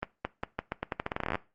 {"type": "accelerating click train", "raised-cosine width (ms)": 0.5, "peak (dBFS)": -15, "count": 20, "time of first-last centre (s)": [0.03, 1.355], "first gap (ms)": 220, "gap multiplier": 0.84, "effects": ["noise-tail reverb RT60 0.3 s tail -20 dB re dry", "Opus 32 kbps"]}